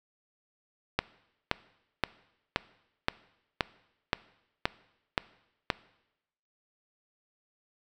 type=click train; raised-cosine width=0.3 ms; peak=-8 dBFS; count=10; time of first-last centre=0.99-5.702 s; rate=1.91 Hz; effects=noise-tail reverb RT60 0.9 s tail -20 dB re dry